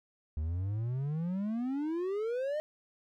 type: exponential sweep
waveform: triangle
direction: up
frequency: 74 to 622.3 Hz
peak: -29 dBFS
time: 0.37-2.6 s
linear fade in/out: 0 ms
effects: none